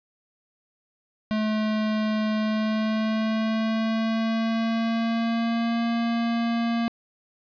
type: tone with pitch glide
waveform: square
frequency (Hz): 215.6 to 232.4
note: A3 to A#3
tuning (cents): -35 to -5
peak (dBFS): -23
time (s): 1.31-6.88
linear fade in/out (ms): 0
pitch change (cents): +130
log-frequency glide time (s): 2.37-5.84
effects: resampled to 11025 Hz + 9-bit